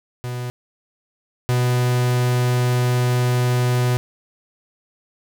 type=tone pair in turn; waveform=45% pulse; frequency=123.47 / 123.97 Hz; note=B2 / B2; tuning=0 / +7 cents; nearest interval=unison; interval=7 cents; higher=second; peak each=-25 / -16 dBFS; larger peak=second; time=0.24-0.5 / 1.49-3.97 s; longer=second; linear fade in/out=0 ms; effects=none